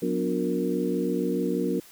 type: tone cluster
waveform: sine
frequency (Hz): 183.5 / 247.5 / 291.9 / 358.5 / 463.6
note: F#3 / B3 / D4 / F4 / A#4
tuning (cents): -14 / +4 / -10 / +45 / -10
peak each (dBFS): -30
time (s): 0.02-1.8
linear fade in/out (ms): 5
effects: white hiss -51 dBFS RMS until 1.91 s